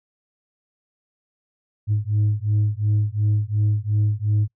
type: beating tone pair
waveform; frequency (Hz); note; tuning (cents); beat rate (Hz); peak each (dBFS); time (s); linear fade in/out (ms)
sine; 103.83 / 106.63; G#2 / G#2; 0 / +46; 2.8; -19; 1.87-4.48; 50
effects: noise-tail reverb RT60 0.1 s tail -25 dB re dry + tanh soft clip ceiling -14 dBFS